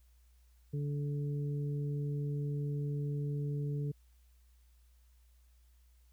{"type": "harmonic tone", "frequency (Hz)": 144.5, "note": "D3", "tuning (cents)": -28, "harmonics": [1, 2, 3], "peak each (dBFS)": [-33, -46, -45], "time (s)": [0.73, 3.92], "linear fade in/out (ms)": 10, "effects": ["added 60 Hz sine -61 dBFS peak until 6.12 s", "white hiss -75 dBFS RMS until 6.12 s"]}